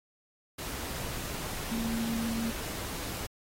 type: tone in noise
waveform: sine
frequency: 228.1 Hz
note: A#3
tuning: 37 cents flat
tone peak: -30 dBFS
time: 1.71-2.51 s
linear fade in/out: 10 ms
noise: pink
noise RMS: -38 dBFS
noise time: 0.58-3.27 s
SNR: +5 dB
effects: AAC 48 kbps